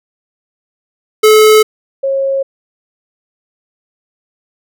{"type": "tone pair in turn", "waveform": ["square", "sine"], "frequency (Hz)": [431.3, 543.4], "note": ["A4", "C#5"], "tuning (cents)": [-35, -35], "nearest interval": "major third", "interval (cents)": 400, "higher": "second", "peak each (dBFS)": [-4, -11], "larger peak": "first", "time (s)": [[1.23, 1.63], [2.03, 2.43]], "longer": "neither", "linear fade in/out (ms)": 10, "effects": []}